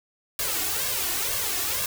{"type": "noise with flanger", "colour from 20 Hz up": "white", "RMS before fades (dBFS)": -27, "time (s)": [0.39, 1.86], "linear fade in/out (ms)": 2, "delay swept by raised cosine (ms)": [1.8, 2.8], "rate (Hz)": 2.1, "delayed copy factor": 0.9, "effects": []}